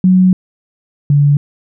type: tone pair in turn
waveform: sine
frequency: 185 / 143.97 Hz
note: F#3 / D3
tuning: 0 / -34 cents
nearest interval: major third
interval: 434 cents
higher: first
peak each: -5 / -6 dBFS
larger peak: first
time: 0.04-0.33 / 1.1-1.37 s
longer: first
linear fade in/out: 2 ms
effects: none